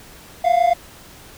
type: tone pair together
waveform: triangle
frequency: 683 / 711.6 Hz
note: F5 / F5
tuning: -39 / +32 cents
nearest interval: minor second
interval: 71 cents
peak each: -14 dBFS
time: 0.44-0.74 s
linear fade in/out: 10 ms
effects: pink hiss -43 dBFS RMS until 1.37 s